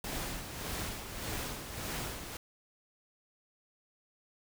pink noise with tremolo, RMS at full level -37 dBFS, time 0.04-2.37 s, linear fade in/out 2 ms, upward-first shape sine, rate 1.7 Hz, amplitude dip 55%, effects none

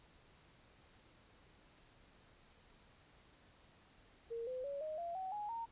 sine tone with pitch steps, 462.6 / 510.3 / 563 / 621.1 / 685.2 / 755.8 / 833.8 / 919.9 Hz, A#4 / C5 / C#5 / D#5 / F5 / F#5 / G#5 / A#5, -13 / -43 / +27 / -3 / -33 / +37 / +7 / -23 cents, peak -40 dBFS, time 4.3-5.66 s, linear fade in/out 20 ms, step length 170 ms, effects pink hiss -66 dBFS RMS until 5.71 s + resampled to 8000 Hz

